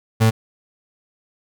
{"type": "tone", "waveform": "35% pulse", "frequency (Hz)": 111.4, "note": "A2", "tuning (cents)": 22, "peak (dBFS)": -10, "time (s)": [0.2, 0.31], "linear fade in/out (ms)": 20, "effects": []}